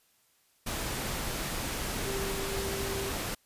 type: tone in noise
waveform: sine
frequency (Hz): 392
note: G4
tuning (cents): 0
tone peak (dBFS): -35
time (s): 2.05-3.11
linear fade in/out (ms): 10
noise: pink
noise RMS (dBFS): -34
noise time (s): 0.66-3.35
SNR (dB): -4
effects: white hiss -68 dBFS RMS until 3.45 s + resampled to 32000 Hz